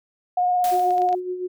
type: tone with vibrato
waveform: sine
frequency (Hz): 721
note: F#5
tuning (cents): -45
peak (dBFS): -17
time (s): 0.37-1.15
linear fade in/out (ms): 5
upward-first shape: triangle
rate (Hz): 18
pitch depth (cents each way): 19
type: noise with exponential decay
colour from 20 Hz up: white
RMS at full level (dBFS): -31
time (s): 0.64-1.2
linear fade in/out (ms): 1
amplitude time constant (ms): 120
type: clicks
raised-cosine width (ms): 0.2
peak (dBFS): -23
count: 8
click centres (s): 0.7 / 0.741 / 0.796 / 0.907 / 0.981 / 1.019 / 1.089 / 1.128
type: tone with tremolo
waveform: sine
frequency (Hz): 364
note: F#4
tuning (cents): -28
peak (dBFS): -23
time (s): 0.71-1.48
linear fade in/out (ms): 20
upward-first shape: sine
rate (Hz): 7.1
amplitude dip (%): 55
effects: none